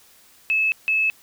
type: tone pair in turn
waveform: sine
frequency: 2600 / 2600 Hz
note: E7 / E7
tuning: -24 / -24 cents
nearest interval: unison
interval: 0 cents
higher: neither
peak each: -17 dBFS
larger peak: neither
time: 0.5-0.72 / 0.88-1.1 s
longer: neither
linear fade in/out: 0 ms
effects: white hiss -53 dBFS RMS until 1.22 s